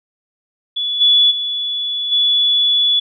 sine tone with level steps, 3425 Hz, A7, 47 cents flat, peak -17 / -8 / -18 / -11 dBFS, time 0.76-3 s, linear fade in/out 10 ms, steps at 1 / 1.3 / 2.11 s, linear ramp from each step 20 ms, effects none

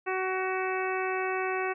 harmonic tone, 375.2 Hz, F#4, 24 cents sharp, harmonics 1 / 2 / 3 / 4 / 5 / 6 / 7, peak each -31 / -34 / -36 / -37 / -38 / -39 / -39 dBFS, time 0.06-1.74 s, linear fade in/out 20 ms, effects none

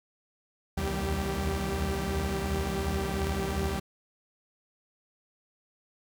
sawtooth tone cluster, 66 / 77.4 / 80.2 / 193.4 / 391.5 Hz, C2 / D#2 / E2 / G3 / G4, +16 / -9 / -47 / -23 / -2 cents, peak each -31 dBFS, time 0.77-3.8 s, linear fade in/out 10 ms, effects none

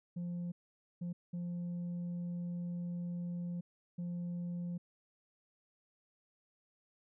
sine tone bursts at uneven times, 174.61 Hz, F3, in tune, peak -34 dBFS, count 4, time 0.16-0.52 / 1.01-1.13 / 1.33-3.61 / 3.98-4.78 s, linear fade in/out 10 ms, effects tanh soft clip ceiling -36 dBFS

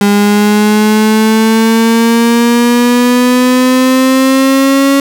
35% pulse exponential sweep, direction up, 202.4 to 277.2 Hz, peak -4 dBFS, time 0.01-5 s, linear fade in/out 2 ms, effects none

